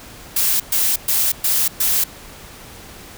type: noise bursts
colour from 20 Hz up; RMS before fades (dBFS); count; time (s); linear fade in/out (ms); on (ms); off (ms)
blue; -17; 5; 0.36-2.04; 5; 240; 120
effects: pink hiss -39 dBFS RMS until 3.17 s